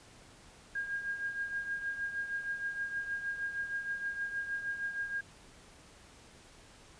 sine tone with tremolo, 1621 Hz, G#6, 42 cents flat, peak -31 dBFS, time 0.75-5.21 s, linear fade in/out 5 ms, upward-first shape triangle, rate 6.4 Hz, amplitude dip 70%, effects pink hiss -57 dBFS RMS until 6.99 s + resampled to 22050 Hz

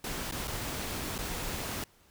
pink noise with dropouts, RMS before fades -36 dBFS, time 0.04-1.84 s, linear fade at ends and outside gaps 2 ms, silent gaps 0.312-0.322 / 0.474-0.478 / 1.181-1.187 s, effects pink hiss -63 dBFS RMS until 2.1 s

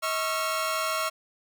sawtooth tone cluster, 637 / 1101 / 1367 Hz, D#5 / C#6 / F6, +41 / -12 / -37 cents, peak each -27 dBFS, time 0.02-1.1 s, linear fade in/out 20 ms, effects none

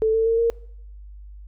sine tone with pitch steps, 440 / 447.7 / 455.5 / 463.5 Hz, A4 / A4 / A#4 / A#4, 0 / +30 / -40 / -10 cents, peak -16 dBFS, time 0.02-0.5 s, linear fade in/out 0 ms, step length 120 ms, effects noise-tail reverb RT60 0.7 s tail -24 dB re dry + added 50 Hz sine -38 dBFS peak until 1.47 s

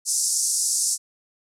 white band-pass noise, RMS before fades -23 dBFS, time 0.05-0.98 s, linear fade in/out 50 ms, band 5200 to 10000 Hz, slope 48 dB/octave, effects none

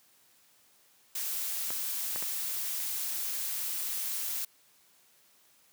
blue noise, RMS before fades -34 dBFS, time 1.15-4.45 s, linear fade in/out 5 ms
clicks, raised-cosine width 0.5 ms, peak -24 dBFS, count 3, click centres 1.705 / 2.16 / 2.225 s
effects white hiss -64 dBFS RMS until 5.72 s + high-pass 100 Hz 12 dB/octave

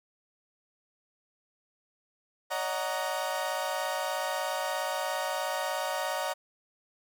30% pulse chord, D# minor seventh, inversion third, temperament equal with one note detuned, 565.4 / 622.3 / 740 / 932.3 Hz, C#5 / D#5 / F#5 / A#5, +34 / 0 / 0 / 0 cents, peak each -33 dBFS, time 2.5-6.34 s, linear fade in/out 20 ms, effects none

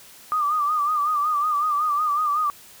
sine tone with vibrato, 1200 Hz, D6, 37 cents sharp, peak -19 dBFS, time 0.32-2.5 s, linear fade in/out 0 ms, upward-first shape sine, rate 5.4 Hz, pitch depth 75 cents each way, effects white hiss -47 dBFS RMS until 2.8 s

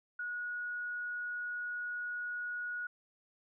sine tone, 1455 Hz, F#6, 29 cents flat, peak -36 dBFS, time 0.19-2.87 s, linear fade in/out 5 ms, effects none

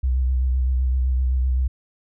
sine tone with vibrato, 63.9 Hz, C2, 40 cents flat, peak -17 dBFS, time 0.03-1.68 s, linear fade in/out 10 ms, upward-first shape sine, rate 7.8 Hz, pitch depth 38 cents each way, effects none

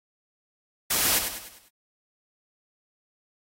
white noise with echo, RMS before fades -23 dBFS, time 0.9-1.19 s, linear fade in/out 10 ms, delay 100 ms, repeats 5, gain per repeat -7 dB, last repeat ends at 1.69 s, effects AAC 48 kbps

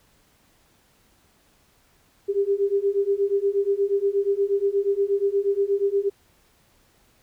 sine beating tone pair, 394.2 / 402.6 Hz, G4 / G4, +10 / +46 cents, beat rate 8.4 Hz, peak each -23 / -22 dBFS, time 2.28-6.1 s, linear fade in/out 20 ms, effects pink hiss -61 dBFS RMS until 7.22 s

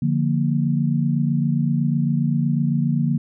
sine chord, Bb major, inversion first, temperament equal, 146.83 / 174.61 / 233.1 Hz, D3 / F3 / Bb3, 0 / 0 / 0 cents, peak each -20 / -23 / -22 dBFS, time 0.02-3.18 s, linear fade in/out 5 ms, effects none

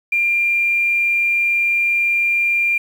sine tone with quantisation, 2389 Hz, D7, 29 cents sharp, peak -14 dBFS, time 0.12-2.78 s, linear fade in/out 5 ms, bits 7, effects none

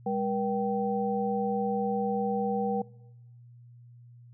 sine tone cluster, 203.1 / 478.3 / 774 Hz, G#3 / A#4 / G5, -38 / +44 / -22 cents, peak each -31 dBFS, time 0.06-2.82 s, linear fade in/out 5 ms, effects noise-tail reverb RT60 0.9 s tail -22 dB re dry + added 120 Hz sine -49 dBFS peak until 4.33 s

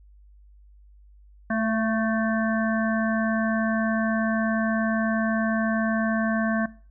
harmonic tone with a mistuned harmonic, 220.8 Hz, A3, 6 cents sharp, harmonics 1 / 3 / 5 / 7 / 8, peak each -24 / -29 / -34 / -31 / -34 dBFS, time 1.5-6.66 s, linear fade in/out 5 ms, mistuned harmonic 3, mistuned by +22 cents, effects noise-tail reverb RT60 0.4 s tail -20 dB re dry + added 50 Hz sine -49 dBFS peak until 6.9 s

